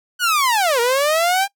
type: linear two-way sweep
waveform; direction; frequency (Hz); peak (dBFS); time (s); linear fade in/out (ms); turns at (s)
sawtooth; down then up; 1500 to 460.3 to 805; -11; 0.19-1.48; 50; 0.8
effects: noise-tail reverb RT60 0.1 s tail -22 dB re dry

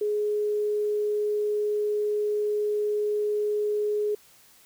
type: tone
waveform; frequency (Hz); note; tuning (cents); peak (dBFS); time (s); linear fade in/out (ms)
sine; 418.9; G#4; +15; -23; 0.01-4.15; 5
effects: white hiss -56 dBFS RMS until 4.65 s

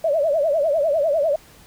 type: tone with vibrato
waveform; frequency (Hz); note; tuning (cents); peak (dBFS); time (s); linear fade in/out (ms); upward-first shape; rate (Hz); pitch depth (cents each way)
sine; 607; D#5; -43; -16; 0.04-1.36; 5; triangle; 10; 200
effects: pink hiss -49 dBFS RMS until 1.66 s

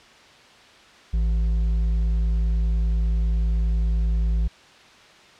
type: tone with hard clipping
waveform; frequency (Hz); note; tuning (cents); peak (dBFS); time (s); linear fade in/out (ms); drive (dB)
sine; 55; A1; 0; -20; 1.13-4.48; 10; 5
effects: white hiss -49 dBFS RMS until 5.39 s + low-pass 4000 Hz 12 dB/octave

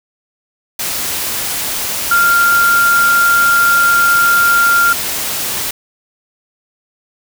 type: tone in noise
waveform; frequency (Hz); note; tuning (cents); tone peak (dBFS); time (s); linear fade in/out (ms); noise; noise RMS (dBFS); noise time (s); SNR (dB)
sine; 1392; F6; -6; -8; 2.11-4.93; 5; white; -19; 0.79-5.71; +8
effects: none

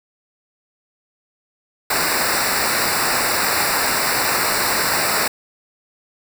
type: noise with comb filter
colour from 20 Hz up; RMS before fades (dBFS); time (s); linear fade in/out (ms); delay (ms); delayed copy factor
pink; -19; 1.9-5.28; 5; 0.31; -0.95
effects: none

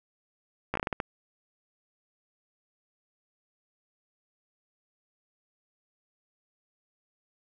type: slowing click train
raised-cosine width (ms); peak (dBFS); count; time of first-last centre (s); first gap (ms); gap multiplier
0.5; -14; 8; 0.74-1.002; 14; 1.32
effects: none

